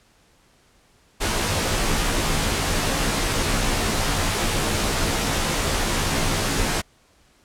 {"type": "noise with comb filter", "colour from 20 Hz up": "pink", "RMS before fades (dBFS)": -22, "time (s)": [1.2, 6.82], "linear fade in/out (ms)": 20, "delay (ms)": 16, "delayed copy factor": -0.95, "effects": ["pink hiss -58 dBFS RMS until 7.44 s", "low-pass 10000 Hz 12 dB/octave"]}